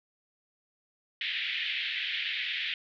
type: band-pass noise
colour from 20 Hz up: white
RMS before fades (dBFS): -33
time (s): 1.21-2.74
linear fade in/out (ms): 2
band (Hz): 1800 to 3600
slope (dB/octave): 48
effects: none